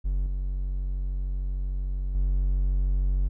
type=tone with level steps; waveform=triangle; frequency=46.55 Hz; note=F#1; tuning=11 cents sharp; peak=-21 / -24 / -19 dBFS; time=0.04-3.29 s; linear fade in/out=20 ms; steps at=0.26 / 2.15 s; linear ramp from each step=2 ms; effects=none